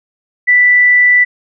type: tone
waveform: sine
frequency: 1975.5 Hz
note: B6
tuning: in tune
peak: -5 dBFS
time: 0.47-1.25 s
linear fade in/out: 20 ms
effects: none